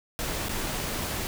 pink noise with dropouts, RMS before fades -31 dBFS, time 0.19-1.27 s, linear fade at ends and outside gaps 0 ms, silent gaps 0.485-0.493 s, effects none

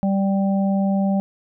harmonic tone, 195.6 Hz, G3, 4 cents flat, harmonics 1 / 3 / 4, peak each -17 / -27 / -29 dBFS, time 0.03-1.2 s, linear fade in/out 0 ms, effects none

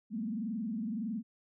sine tone with frequency modulation, 220 Hz, A3, in tune, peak -33 dBFS, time 0.1-1.23 s, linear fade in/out 50 ms, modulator 21.7 Hz, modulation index 1.1, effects none

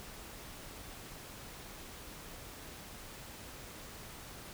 silence, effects pink hiss -49 dBFS RMS until 4.53 s

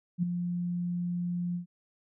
sine tone with ADSR envelope, 175.6 Hz, F3, 10 cents sharp, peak -22 dBFS, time 0.18-1.66 s, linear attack 48 ms, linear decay 8 ms, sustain -7 dB, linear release 110 ms, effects none

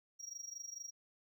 triangle tone with amplitude modulation, 5660 Hz, F8, 22 cents sharp, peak -40 dBFS, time 0.19-0.91 s, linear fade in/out 20 ms, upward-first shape sine, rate 24.5 Hz, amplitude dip 85%, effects none

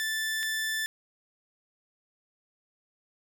sawtooth tone pair in turn, 1760 / 1760 Hz, A6 / A6, 0 / 0 cents, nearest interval unison, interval 0 cents, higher neither, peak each -25 dBFS, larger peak neither, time 0-0.43 / 0.43-0.86 s, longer neither, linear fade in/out 0 ms, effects none

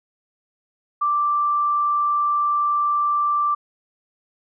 sine tone, 1174.7 Hz, D6, in tune, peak -17 dBFS, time 1.01-3.55 s, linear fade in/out 10 ms, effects none

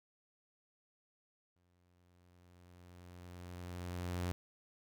sawtooth tone with exponential growth, 88.8 Hz, F2, 29 cents sharp, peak -31 dBFS, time 1.56-4.32 s, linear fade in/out 0 ms, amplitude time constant 600 ms, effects none

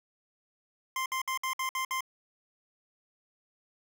25% pulse tone bursts, 1046.5 Hz, C6, in tune, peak -26 dBFS, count 7, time 0.96-2.007 s, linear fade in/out 2 ms, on 99 ms, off 59 ms, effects none

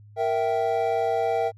triangle chord, E diminished, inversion second, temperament equal with one note detuned, 466.2 / 659.3 / 777.7 Hz, Bb4 / E5 / G5, 0 / 0 / -14 cents, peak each -24 dBFS, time 0.16-1.52 s, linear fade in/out 50 ms, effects added 104 Hz sine -46 dBFS peak until 1.57 s

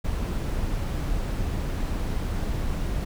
brown noise, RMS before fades -27 dBFS, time 0.04-3.05 s, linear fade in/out 10 ms, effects none

